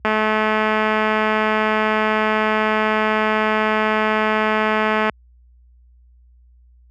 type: click train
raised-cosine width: 0.5 ms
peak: -4 dBFS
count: 1091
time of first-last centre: 0.05-5.096 s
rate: 216 Hz
effects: added 60 Hz sine -38 dBFS peak until 6.9 s + high-pass 100 Hz 12 dB/octave